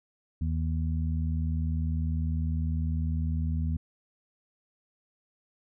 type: harmonic tone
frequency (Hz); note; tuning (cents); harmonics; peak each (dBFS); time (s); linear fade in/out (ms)
80; D#2; +49; 1 / 2 / 3; -27 / -33 / -37; 0.41-3.77; 5
effects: none